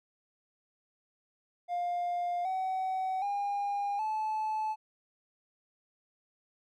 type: tone with pitch steps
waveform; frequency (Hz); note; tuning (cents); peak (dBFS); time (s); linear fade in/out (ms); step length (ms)
triangle; 704 / 754.5 / 808.7 / 866.7; F5 / F#5 / G#5 / A5; +14 / +34 / -46 / -26; -27; 1.68-4.76; 50; 770
effects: tanh soft clip ceiling -25 dBFS